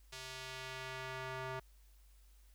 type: tone with band-pass filter sweep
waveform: square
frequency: 130.4 Hz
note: C3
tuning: 5 cents flat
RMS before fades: -45 dBFS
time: 0.12-1.6 s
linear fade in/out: 10 ms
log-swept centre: 4800 to 1100 Hz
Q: 0.77
effects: added 50 Hz sine -60 dBFS peak until 2.54 s + white hiss -72 dBFS RMS until 2.54 s

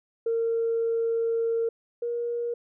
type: tone pair in turn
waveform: sine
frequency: 458.6 / 474 Hz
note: A#4 / A#4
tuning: -28 / +29 cents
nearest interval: minor second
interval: 57 cents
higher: second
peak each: -22 / -26 dBFS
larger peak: first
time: 0.26-1.69 / 2.02-2.54 s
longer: first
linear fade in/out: 5 ms
effects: tanh soft clip ceiling -18 dBFS

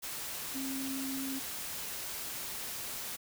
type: tone in noise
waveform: sine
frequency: 267.9 Hz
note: C4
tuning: 41 cents sharp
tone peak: -36 dBFS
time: 0.54-1.4 s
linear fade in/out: 20 ms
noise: white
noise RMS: -40 dBFS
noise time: 0.02-3.17 s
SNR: +1 dB
effects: none

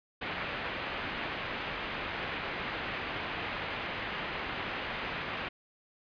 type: low-pass noise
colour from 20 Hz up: white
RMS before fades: -37 dBFS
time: 0.21-5.49 s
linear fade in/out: 10 ms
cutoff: 2800 Hz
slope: 24 dB/octave
effects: resampled to 11025 Hz

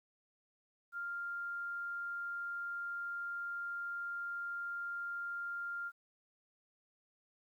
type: tone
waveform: sine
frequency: 1396.9 Hz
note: F6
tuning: in tune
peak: -38 dBFS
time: 0.92-5.92 s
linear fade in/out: 50 ms
effects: 12-bit

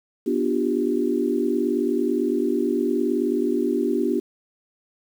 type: chord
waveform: sine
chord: G dominant seventh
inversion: first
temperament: just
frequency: 245 / 294 / 352.8 / 392 Hz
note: B3 / D4 / F4 / G4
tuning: -14 / +2 / +18 / 0 cents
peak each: -25 dBFS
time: 0.26-4.2 s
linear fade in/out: 10 ms
effects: 8-bit

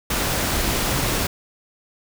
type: noise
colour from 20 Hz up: pink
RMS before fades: -22 dBFS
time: 0.1-1.27 s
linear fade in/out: 5 ms
effects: none

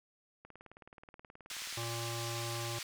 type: click train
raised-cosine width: 0.5 ms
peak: -37 dBFS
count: 28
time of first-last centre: 0.45-1.886 s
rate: 18.8 Hz
type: band-pass noise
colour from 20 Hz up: white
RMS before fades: -43 dBFS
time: 1.5-2.83 s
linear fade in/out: 2 ms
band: 1500 to 6000 Hz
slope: 12 dB/octave
type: harmonic tone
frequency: 116.5 Hz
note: A#2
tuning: 1 cent flat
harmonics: 1 / 3 / 5 / 7 / 9 / 10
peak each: -40 / -45 / -47 / -48 / -50 / -50 dBFS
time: 1.77-2.79 s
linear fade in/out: 5 ms
effects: none

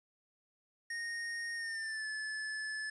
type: tone with pitch glide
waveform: square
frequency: 1856 to 1731.7 Hz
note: A#6 to A6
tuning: -8 to -28 cents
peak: -38 dBFS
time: 0.9-2.9 s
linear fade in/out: 5 ms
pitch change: -120 cents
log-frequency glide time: 1.55-2.07 s
effects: resampled to 22050 Hz + 11-bit

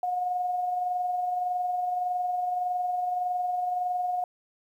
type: tone with amplitude modulation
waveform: sine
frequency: 722 Hz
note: F#5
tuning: 43 cents flat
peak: -24 dBFS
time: 0.03-4.24 s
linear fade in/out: 2 ms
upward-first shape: sine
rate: 21.7 Hz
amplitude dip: 35%
effects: 10-bit

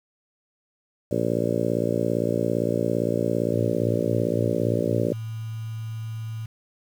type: harmonic tone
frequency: 57.6 Hz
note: A#1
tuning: 20 cents flat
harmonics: 2 / 3 / 4 / 5 / 6 / 7 / 8 / 9 / 10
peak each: -30 / -30 / -30 / -30 / -30 / -30 / -30 / -30 / -30 dBFS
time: 1.11-5.13 s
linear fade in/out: 5 ms
type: tone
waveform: sine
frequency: 111.5 Hz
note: A2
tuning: 23 cents sharp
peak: -29 dBFS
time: 3.52-6.46 s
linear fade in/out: 5 ms
effects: 8-bit

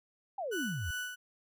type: exponential sweep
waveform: sine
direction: down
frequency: 830.6 to 71 Hz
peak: -34 dBFS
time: 0.38-0.91 s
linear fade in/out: 5 ms
type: tone with tremolo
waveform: 35% pulse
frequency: 1484 Hz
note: F#6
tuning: 5 cents sharp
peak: -33 dBFS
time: 0.51-1.16 s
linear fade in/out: 20 ms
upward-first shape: sine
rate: 2.7 Hz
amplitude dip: 60%
effects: none

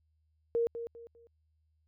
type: tone with echo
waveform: sine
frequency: 466.2 Hz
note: A#4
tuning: in tune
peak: -26 dBFS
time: 0.55-0.67 s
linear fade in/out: 0 ms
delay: 200 ms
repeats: 3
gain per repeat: -10 dB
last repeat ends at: 1.27 s
effects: added 78 Hz sine -70 dBFS peak until 1.87 s

